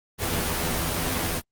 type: noise with comb filter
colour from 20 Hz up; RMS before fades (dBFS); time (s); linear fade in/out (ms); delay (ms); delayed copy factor
pink; -26; 0.18-1.42; 50; 12; +0.7
effects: Opus 24 kbps